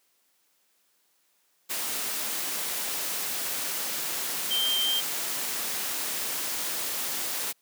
sine tone in noise, 3152 Hz, G7, 9 cents sharp, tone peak -24 dBFS, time 4.5-5.01 s, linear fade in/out 20 ms, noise white, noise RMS -31 dBFS, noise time 1.69-7.53 s, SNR +4 dB, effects white hiss -69 dBFS RMS until 7.61 s + high-pass 200 Hz 12 dB/octave

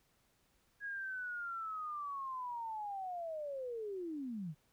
sine linear sweep, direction down, 1661.2 to 140.6 Hz, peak -39 dBFS, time 0.8-4.55 s, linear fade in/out 50 ms, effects pink hiss -74 dBFS RMS until 4.72 s

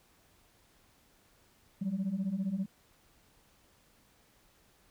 sine beating tone pair, 182.2 / 197.2 Hz, F#3 / G3, -26 / +11 cents, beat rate 15 Hz, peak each -34 / -31 dBFS, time 1.81-2.66 s, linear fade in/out 10 ms, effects tanh soft clip ceiling -27 dBFS + pink hiss -66 dBFS RMS until 4.9 s

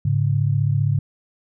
sine tone pair together, 105.98 / 141.3 Hz, G#2 / C#3, +36 / +34 cents, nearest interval perfect fourth, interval 498 cents, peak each -19 dBFS, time 0.05-0.99 s, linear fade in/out 5 ms, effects none

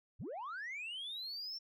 sine linear sweep, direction up, 53.4 to 5490 Hz, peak -39 dBFS, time 0.19-1.59 s, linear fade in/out 20 ms, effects tanh soft clip ceiling -39 dBFS

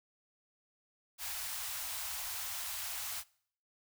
white band-stop noise, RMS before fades -40 dBFS, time 1.18-3.24 s, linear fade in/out 50 ms, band 100 to 650 Hz, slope 48 dB/octave, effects noise-tail reverb RT60 0.6 s tail -23 dB re dry

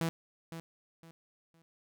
sawtooth tone with echo, 164.81 Hz, E3, in tune, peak -26 dBFS, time 0.01-0.09 s, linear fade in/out 0 ms, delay 510 ms, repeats 3, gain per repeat -11 dB, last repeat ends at 1.62 s, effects none

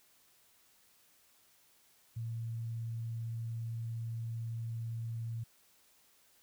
sine tone, 114.7 Hz, A#2, 28 cents flat, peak -36 dBFS, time 2.16-5.44 s, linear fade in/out 10 ms, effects white hiss -67 dBFS RMS until 6.42 s

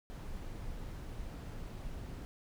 brown noise, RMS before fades -43 dBFS, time 0.1-2.25 s, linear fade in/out 0 ms, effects none

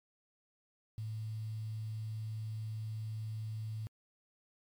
sine tone with quantisation, 109.4 Hz, A2, 9 cents flat, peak -37 dBFS, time 0.98-3.87 s, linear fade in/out 0 ms, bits 10, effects MP3 96 kbps

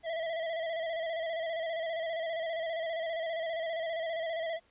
square tone with vibrato, 657 Hz, E5, 6 cents flat, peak -33 dBFS, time 0.03-4.6 s, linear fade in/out 50 ms, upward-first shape square, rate 15 Hz, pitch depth 42 cents each way, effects pink hiss -67 dBFS RMS until 4.7 s + resampled to 8000 Hz

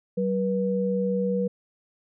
sine tone pair together, 190 / 484.6 Hz, F#3 / B4, +46 / -33 cents, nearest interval octave + major third, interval 1621 cents, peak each -25 dBFS, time 0.17-1.48 s, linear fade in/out 10 ms, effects none

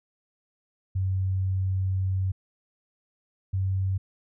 sine tone pair in turn, 94.6 / 95.31 Hz, F#2 / G2, +39 / -48 cents, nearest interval unison, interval 13 cents, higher second, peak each -23 / -23 dBFS, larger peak neither, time 0.95-2.32 / 3.53-3.98 s, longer first, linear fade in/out 10 ms, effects none

